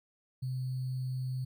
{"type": "tone with sample-and-hold", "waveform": "sine", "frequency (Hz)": 128.9, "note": "C3", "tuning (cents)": -26, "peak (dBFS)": -32, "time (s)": [0.42, 1.45], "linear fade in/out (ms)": 10, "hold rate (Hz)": 4410, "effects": []}